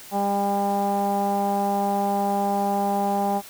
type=tone with low-pass filter; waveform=sawtooth; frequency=200.3 Hz; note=G3; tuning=38 cents sharp; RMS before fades=-23 dBFS; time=0.11-3.42 s; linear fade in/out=50 ms; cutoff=810 Hz; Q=6.4; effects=white hiss -43 dBFS RMS until 3.49 s